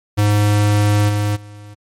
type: tone with level steps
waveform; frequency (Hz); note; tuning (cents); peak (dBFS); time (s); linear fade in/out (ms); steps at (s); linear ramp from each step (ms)
square; 103.83; G#2; 0; -12 / -16 / -35; 0.17-1.75; 20; 1.08 / 1.35; 20
effects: MP3 64 kbps